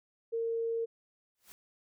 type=tone; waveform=sine; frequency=458.4 Hz; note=A#4; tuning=29 cents flat; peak=-30 dBFS; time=0.32-0.86 s; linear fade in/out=20 ms
type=noise with exponential growth; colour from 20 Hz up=white; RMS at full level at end=-49 dBFS; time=1.35-1.52 s; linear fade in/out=0 ms; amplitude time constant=35 ms
effects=none